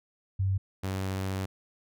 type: tone pair in turn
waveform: sine / sawtooth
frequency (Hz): 96.1 / 95.49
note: G2 / G2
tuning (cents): -34 / -45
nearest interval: unison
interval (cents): 11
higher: first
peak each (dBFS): -24 / -26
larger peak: first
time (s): 0.39-0.58 / 0.83-1.46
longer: second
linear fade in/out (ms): 10
effects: none